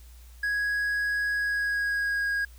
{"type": "tone with pitch glide", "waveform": "triangle", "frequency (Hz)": [1661.2, 1638.3], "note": ["G#6", "G#6"], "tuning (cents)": [0, -24], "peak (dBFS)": -23, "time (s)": [0.43, 2.45], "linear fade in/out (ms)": 5, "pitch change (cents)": -24, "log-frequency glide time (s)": [1.35, 2.29], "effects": ["added 60 Hz sine -46 dBFS peak until 2.58 s", "white hiss -58 dBFS RMS until 2.58 s"]}